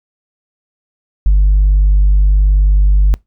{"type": "tone", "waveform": "sine", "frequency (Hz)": 49.4, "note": "G1", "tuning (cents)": 14, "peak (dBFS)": -4, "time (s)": [1.26, 3.14], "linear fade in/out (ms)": 0, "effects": ["noise-tail reverb RT60 0.2 s tail -26 dB re dry", "tanh soft clip ceiling -4 dBFS"]}